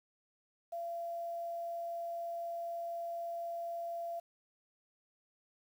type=tone with quantisation; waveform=sine; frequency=681 Hz; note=F5; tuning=44 cents flat; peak=-37 dBFS; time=0.72-4.2 s; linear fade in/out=10 ms; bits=10; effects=none